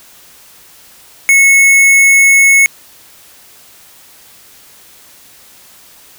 square tone, 2195 Hz, C#7, 18 cents flat, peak -5 dBFS, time 1.29-2.66 s, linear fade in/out 0 ms, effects white hiss -41 dBFS RMS until 6.18 s

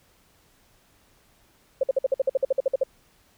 sine tone bursts, 534 Hz, C5, 35 cents sharp, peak -17 dBFS, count 14, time 1.81-2.835 s, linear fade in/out 5 ms, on 24 ms, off 53 ms, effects pink hiss -61 dBFS RMS until 3.37 s

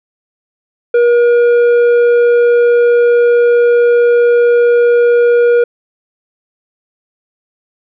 sine tone with tanh clipping, 477.7 Hz, A#4, 42 cents sharp, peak -7 dBFS, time 0.94-5.64 s, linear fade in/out 5 ms, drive 7 dB, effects none

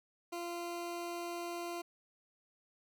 20% pulse tone, 345.1 Hz, F4, 21 cents flat, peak -34 dBFS, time 0.32-1.82 s, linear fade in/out 10 ms, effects none

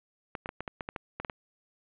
clicks, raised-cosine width 0.5 ms, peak -20 dBFS, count 11, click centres 0.352 / 0.459 / 0.491 / 0.606 / 0.678 / 0.808 / 0.889 / 0.962 / 1.2 / 1.248 / 1.298 s, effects resampled to 8000 Hz + 9-bit

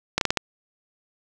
slowing click train, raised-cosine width 0.2 ms, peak -3 dBFS, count 5, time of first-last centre 0.18-0.372 s, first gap 32 ms, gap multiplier 1.28, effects none

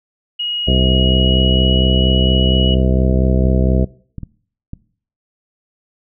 sine tone with pitch glide, 2891 to 2923 Hz, F#7 to F#7, -41 to -22 cents, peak -18 dBFS, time 0.39-2.75 s, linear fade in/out 10 ms, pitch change +19 cents, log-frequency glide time 0.61-1.92 s
harmonic tone, 64.3 Hz, C2, 30 cents flat, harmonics 1 / 2 / 3 / 4 / 5 / 6 / 7 / 8 / 10, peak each -14 / -18 / -19 / -25 / -26 / -24 / -27 / -26 / -26 dBFS, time 0.67-3.85 s, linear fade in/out 10 ms
clicks, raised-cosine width 5 ms, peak -15 dBFS, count 5, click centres 3.125 / 3.456 / 4.183 / 4.233 / 4.734 s
effects noise-tail reverb RT60 0.5 s tail -20 dB re dry

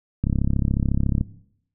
click train, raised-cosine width 5 ms, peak -9 dBFS, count 34, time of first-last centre 0.24-1.211 s, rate 34 Hz, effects noise-tail reverb RT60 0.7 s tail -17 dB re dry

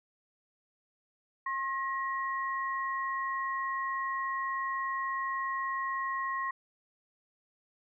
sine tone pair together, 1073.5 / 1895 Hz, C6 / A#6, +44 / +28 cents, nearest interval minor seventh, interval 984 cents, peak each -32 / -36 dBFS, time 1.46-6.51 s, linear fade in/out 5 ms, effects none

